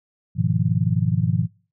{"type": "chord", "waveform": "sine", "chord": "F half-diminished seventh", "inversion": "first", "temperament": "equal with one note detuned", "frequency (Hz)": [103.83, 122.97, 155.56, 174.61], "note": ["Ab2", "Cb3", "Eb3", "F3"], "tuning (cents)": [0, -7, 0, 0], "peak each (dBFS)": -23, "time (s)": [0.35, 1.48], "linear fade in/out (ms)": 50, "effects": ["noise-tail reverb RT60 0.4 s tail -26 dB re dry"]}